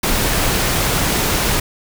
pink noise, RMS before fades -17 dBFS, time 0.03-1.6 s, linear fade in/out 5 ms, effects none

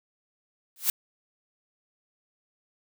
blue noise with exponential growth, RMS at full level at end -19 dBFS, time 0.76-0.9 s, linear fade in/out 2 ms, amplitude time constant 29 ms, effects none

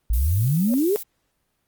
sine exponential sweep, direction up, 51 to 435.8 Hz, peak -17 dBFS, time 0.1-0.96 s, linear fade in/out 0 ms
violet noise, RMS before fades -33 dBFS, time 0.13-1.03 s, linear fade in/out 5 ms
sine tone with exponential growth, 561 Hz, C#5, 21 cents sharp, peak -26 dBFS, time 0.62-0.74 s, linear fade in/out 0 ms, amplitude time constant 26 ms
effects pink hiss -71 dBFS RMS until 1.67 s + Opus 32 kbps

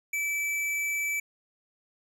square tone, 2311 Hz, D7, 28 cents flat, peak -28 dBFS, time 0.13-1.2 s, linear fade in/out 5 ms, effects none

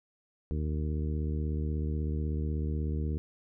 harmonic tone, 76.3 Hz, D#2, 33 cents flat, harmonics 1 / 2 / 3 / 4 / 5 / 6, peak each -30 / -36 / -40 / -42 / -44 / -46 dBFS, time 0.51-3.18 s, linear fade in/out 0 ms, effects none

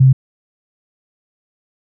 sine tone, 131.9 Hz, C3, 14 cents sharp, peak -5 dBFS, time 0-0.13 s, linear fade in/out 10 ms, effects none

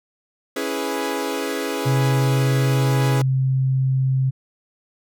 sawtooth chord, C# minor seventh, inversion none, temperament equal, 277.2 / 329.6 / 415.3 / 493.9 Hz, C#4 / E4 / G#4 / B4, 0 / 0 / 0 / 0 cents, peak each -24 / -26 / -23 / -25 dBFS, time 0.56-3.22 s, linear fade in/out 5 ms
sine tone, 132 Hz, C3, 16 cents sharp, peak -16 dBFS, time 1.85-4.31 s, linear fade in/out 20 ms
effects none

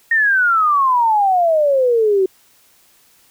sine exponential sweep, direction down, 1864.7 to 370 Hz, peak -11 dBFS, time 0.11-2.26 s, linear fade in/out 5 ms, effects white hiss -53 dBFS RMS until 3.3 s

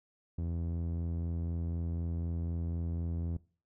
sawtooth tone with low-pass filter, 84 Hz, E2, 33 cents sharp, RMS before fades -35 dBFS, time 0.38-3.37 s, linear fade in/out 5 ms, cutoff 290 Hz, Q 0.56, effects noise-tail reverb RT60 0.4 s tail -21 dB re dry

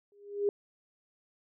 sine tone with exponential growth, 406.6 Hz, G#4, 37 cents flat, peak -22 dBFS, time 0.12-0.49 s, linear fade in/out 1 ms, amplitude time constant 80 ms, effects none

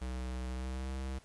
square tone with pitch glide, 63.2 to 65.85 Hz, B1 to C2, +41 to +12 cents, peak -37 dBFS, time 0.01-1.19 s, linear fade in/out 10 ms, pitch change +71 cents, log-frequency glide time 0.49-0.91 s, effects pink hiss -62 dBFS RMS until 1.24 s + resampled to 24000 Hz

